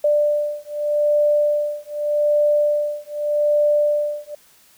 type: beating tone pair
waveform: sine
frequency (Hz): 591 / 591.83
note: D5 / D5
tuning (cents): +11 / +13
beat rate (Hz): 0.83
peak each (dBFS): -19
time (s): 0.04-4.35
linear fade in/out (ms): 5
effects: white hiss -53 dBFS RMS until 4.77 s